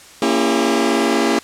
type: chord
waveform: sawtooth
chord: A# diminished seventh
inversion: none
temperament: just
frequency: 233.1 / 279.7 / 335.6 / 402.8 Hz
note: A#3 / C#4 / E4 / G4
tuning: 0 / +16 / +31 / +47 cents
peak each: -16 dBFS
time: 0.22-1.39 s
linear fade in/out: 2 ms
effects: white hiss -42 dBFS RMS until 1.43 s + low-pass 9000 Hz 12 dB/octave